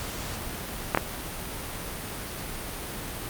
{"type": "clicks", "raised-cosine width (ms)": 0.5, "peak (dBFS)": -5, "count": 2, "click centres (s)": [0.948, 0.974], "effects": ["pink hiss -35 dBFS RMS until 3.29 s", "Opus 48 kbps"]}